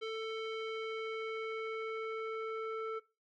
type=tone with low-pass filter sweep; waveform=square; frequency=443.4 Hz; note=A4; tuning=13 cents sharp; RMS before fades=-39 dBFS; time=0.01-3 s; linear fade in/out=20 ms; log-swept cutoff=3300 to 1600 Hz; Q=2.1; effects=noise-tail reverb RT60 0.3 s tail -21 dB re dry